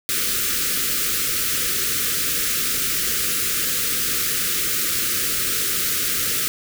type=band-stop noise; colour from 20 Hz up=white; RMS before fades=-22 dBFS; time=0.09-6.48 s; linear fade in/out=0 ms; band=530 to 1200 Hz; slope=96 dB/octave; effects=none